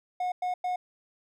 triangle tone bursts, 726 Hz, F#5, 33 cents flat, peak -25 dBFS, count 3, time 0.2-0.76 s, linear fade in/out 5 ms, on 120 ms, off 100 ms, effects none

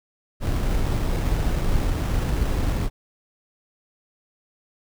brown noise with sample-and-hold, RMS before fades -22 dBFS, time 0.4-2.9 s, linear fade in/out 50 ms, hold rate 4410 Hz, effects none

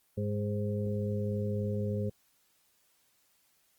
harmonic tone with a mistuned harmonic, 103.4 Hz, G#2, 7 cents flat, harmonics 1 / 2 / 4 / 5, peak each -32 / -35 / -38 / -39 dBFS, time 0.17-2.1 s, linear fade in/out 10 ms, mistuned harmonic 5, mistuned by +21 cents, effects white hiss -70 dBFS RMS until 3.78 s + Opus 24 kbps

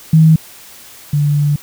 sine tone pair in turn, 159.2 / 146.17 Hz, D#3 / D3, +40 / -8 cents, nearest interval minor second, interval 148 cents, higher first, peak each -4 / -10 dBFS, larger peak first, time 0.13-0.36 / 1.13-1.56 s, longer second, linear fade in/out 5 ms, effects white hiss -38 dBFS RMS until 1.62 s

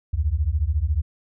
sine beating tone pair, 68.7 / 82.7 Hz, C#2 / E2, -15 / +6 cents, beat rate 14 Hz, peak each -22 dBFS, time 0.13-1.02 s, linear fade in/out 10 ms, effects none

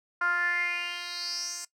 10% pulse tone with band-pass filter sweep, 350 Hz, F4, 4 cents sharp, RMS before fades -31 dBFS, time 0.21-1.65 s, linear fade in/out 5 ms, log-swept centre 1300 to 7300 Hz, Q 6, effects noise-tail reverb RT60 0.1 s tail -18 dB re dry

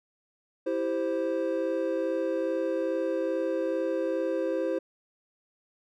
triangle chord, C major, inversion first, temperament equal, 329.6 / 392 / 523.3 Hz, E4 / G4 / C5, 0 / 0 / 0 cents, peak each -29 / -31 / -27 dBFS, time 0.66-4.79 s, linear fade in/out 10 ms, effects none

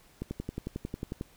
click train, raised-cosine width 3 ms, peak -21 dBFS, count 12, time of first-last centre 0.22-1.211 s, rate 11.1 Hz, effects pink hiss -60 dBFS RMS until 1.36 s

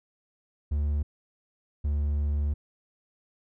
triangle tone pair in turn, 73.42 / 73.05 Hz, D2 / D2, 0 / -9 cents, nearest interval unison, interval 9 cents, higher first, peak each -22 dBFS, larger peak neither, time 0.71-1.03 / 1.84-2.54 s, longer second, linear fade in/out 10 ms, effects none

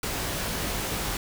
pink noise with comb filter, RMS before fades -30 dBFS, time 0.03-1.17 s, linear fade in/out 2 ms, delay 19 ms, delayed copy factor +0.55, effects none

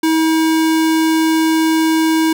square tone, 320.3 Hz, E4, 50 cents flat, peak -12 dBFS, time 0.03-2.33 s, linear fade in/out 5 ms, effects none

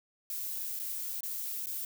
violet noise with dropouts, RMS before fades -37 dBFS, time 0.3-1.85 s, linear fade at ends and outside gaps 1 ms, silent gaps 0.792-0.798 / 1.207-1.232 / 1.659-1.669 s, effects none

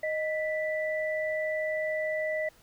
sine tone pair together, 622.2 / 1975.5 Hz, D#5 / B6, 0 / 0 cents, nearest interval octave + minor sixth, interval 2000 cents, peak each -29 / -33 dBFS, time 0.03-2.49 s, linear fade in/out 5 ms, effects pink hiss -60 dBFS RMS until 2.62 s

